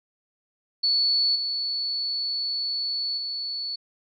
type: tone with level steps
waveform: sine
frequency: 4435 Hz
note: C#8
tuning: in tune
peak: -19 / -25 / -28 dBFS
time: 0.83-3.76 s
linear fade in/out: 10 ms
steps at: 1.35 / 3.17 s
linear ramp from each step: 10 ms
effects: none